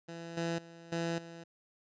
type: tone with level steps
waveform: 15% pulse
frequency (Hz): 167.6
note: E3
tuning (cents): +29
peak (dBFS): -36 / -26 / -44 / -26 / -40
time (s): 0.08-1.44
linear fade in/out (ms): 10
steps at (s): 0.37 / 0.58 / 0.92 / 1.18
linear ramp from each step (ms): 5
effects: resampled to 16000 Hz